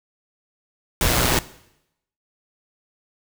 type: noise with amplitude modulation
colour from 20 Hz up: pink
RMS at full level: -17 dBFS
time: 1.01-1.39 s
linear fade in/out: 2 ms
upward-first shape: sine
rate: 123 Hz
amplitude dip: 50%
effects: noise-tail reverb RT60 0.8 s tail -18 dB re dry